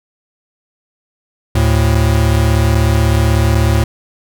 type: tone pair together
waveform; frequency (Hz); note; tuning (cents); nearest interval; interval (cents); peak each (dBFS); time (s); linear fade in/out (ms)
square; 75 / 111.25; D2 / A2; +37 / +20; perfect fifth; 683; -13; 1.55-3.84; 5
effects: none

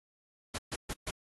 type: noise bursts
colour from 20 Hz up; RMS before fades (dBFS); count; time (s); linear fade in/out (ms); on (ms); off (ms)
pink; -36; 4; 0.54-1.11; 10; 45; 130
effects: AAC 32 kbps

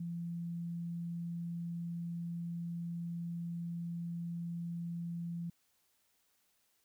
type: tone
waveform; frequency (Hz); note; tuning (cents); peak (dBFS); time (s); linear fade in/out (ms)
sine; 170.3; F3; -43; -37; 0-5.5; 5
effects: white hiss -75 dBFS RMS until 6.84 s

